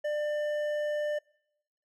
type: tone with hard clipping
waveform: triangle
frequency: 596 Hz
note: D5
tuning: 25 cents sharp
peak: -30 dBFS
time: 0.04-1.19 s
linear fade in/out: 10 ms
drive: 11 dB
effects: noise-tail reverb RT60 0.8 s tail -25 dB re dry